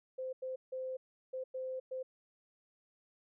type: tone bursts at uneven times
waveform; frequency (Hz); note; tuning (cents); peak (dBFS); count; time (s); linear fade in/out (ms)
sine; 518; C5; -17; -37; 6; 0.18-0.33 / 0.42-0.56 / 0.72-0.97 / 1.33-1.44 / 1.54-1.8 / 1.91-2.03; 10
effects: none